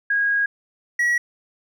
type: tone pair in turn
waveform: sine / triangle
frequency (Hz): 1641 / 1920.8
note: G#6 / B6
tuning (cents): -21 / -49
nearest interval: minor third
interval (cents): 272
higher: second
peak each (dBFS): -17 / -15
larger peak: second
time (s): 0.1-0.46 / 0.99-1.18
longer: first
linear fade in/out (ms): 5
effects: none